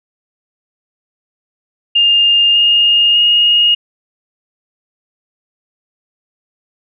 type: tone with pitch steps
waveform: sine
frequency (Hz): 2815 / 2838 / 2861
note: F7 / F7 / F7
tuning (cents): +13 / +27 / +41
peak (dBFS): -7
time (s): 1.95-3.75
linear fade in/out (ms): 10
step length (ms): 600
effects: none